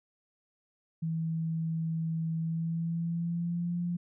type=tone with pitch glide; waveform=sine; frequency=162.5 to 174.16 Hz; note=E3 to F3; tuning=-24 to -5 cents; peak=-29 dBFS; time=1.02-3.97 s; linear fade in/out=10 ms; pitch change=+119 cents; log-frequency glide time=2.38-3.8 s; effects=none